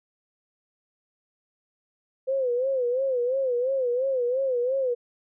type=tone with vibrato; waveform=sine; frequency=511 Hz; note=C5; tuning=41 cents flat; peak=-22 dBFS; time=2.27-4.95 s; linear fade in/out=20 ms; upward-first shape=sine; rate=2.9 Hz; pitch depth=110 cents each way; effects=none